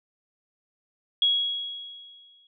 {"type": "tone with exponential decay", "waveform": "sine", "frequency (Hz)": 3322, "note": "G#7", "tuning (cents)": 0, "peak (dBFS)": -17, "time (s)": [1.22, 2.47], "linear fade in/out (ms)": 2, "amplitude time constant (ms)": 270, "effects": []}